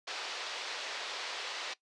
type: band-pass noise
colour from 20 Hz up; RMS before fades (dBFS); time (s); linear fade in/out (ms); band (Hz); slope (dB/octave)
white; -40; 0.07-1.74; 10; 420 to 4800; 24
effects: noise-tail reverb RT60 0.1 s tail -18 dB re dry + resampled to 22050 Hz